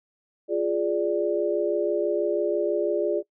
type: chord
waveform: sine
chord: D diminished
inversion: first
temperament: equal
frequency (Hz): 349.2 / 415.3 / 587.3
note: F4 / Ab4 / D5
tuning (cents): 0 / 0 / 0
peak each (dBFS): -26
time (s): 0.48-3.23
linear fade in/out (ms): 50
effects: noise-tail reverb RT60 0.1 s tail -22 dB re dry